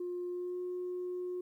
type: tone with pitch glide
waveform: sine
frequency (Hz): 355.5 to 360.5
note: F4 to F#4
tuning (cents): +31 to -45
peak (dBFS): -34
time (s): 0-1.41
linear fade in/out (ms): 5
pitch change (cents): +24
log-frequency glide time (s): 0.3-0.61
effects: tanh soft clip ceiling -32 dBFS + 12-bit